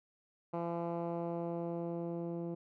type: tone with low-pass filter sweep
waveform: 10% pulse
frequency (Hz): 170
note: F3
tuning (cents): -46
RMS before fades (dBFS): -38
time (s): 0.53-2.55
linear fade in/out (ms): 10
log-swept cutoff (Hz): 960 to 360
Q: 1
effects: none